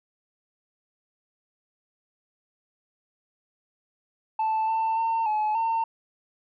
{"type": "tone with pitch steps", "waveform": "sine", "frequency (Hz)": [879, 892, 906, 854, 907], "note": ["A5", "A5", "A#5", "G#5", "A#5"], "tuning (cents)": [-2, 23, -50, 48, -48], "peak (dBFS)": -20, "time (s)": [4.39, 5.84], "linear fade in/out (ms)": 5, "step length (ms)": 290, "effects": ["tanh soft clip ceiling -21 dBFS"]}